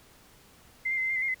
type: tone with pitch steps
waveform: sine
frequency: 2078 / 2110 / 2057 / 2073 / 2103 / 2036 / 2130 / 2041 Hz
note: C7 / C7 / C7 / C7 / C7 / C7 / C7 / C7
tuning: -12 / +14 / -30 / -17 / +8 / -48 / +30 / -44 cents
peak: -26 dBFS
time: 0.85-1.346 s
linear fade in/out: 10 ms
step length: 62 ms
effects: pink hiss -57 dBFS RMS until 1.4 s